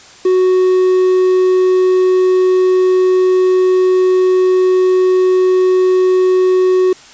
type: tone with quantisation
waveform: triangle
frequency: 370 Hz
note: F#4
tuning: in tune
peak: -6 dBFS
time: 0.25-6.93 s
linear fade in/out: 5 ms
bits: 5
effects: white hiss -39 dBFS RMS until 7.13 s + resampled to 16000 Hz